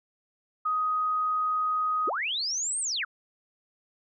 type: tone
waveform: sine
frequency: 1252 Hz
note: D#6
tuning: 10 cents sharp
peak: -24 dBFS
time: 0.65-2.1 s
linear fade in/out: 10 ms
type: linear two-way sweep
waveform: sine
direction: up then down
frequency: 246.9 to 8870 to 1149 Hz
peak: -27 dBFS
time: 2.07-3.05 s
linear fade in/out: 10 ms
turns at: 2.8 s
effects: none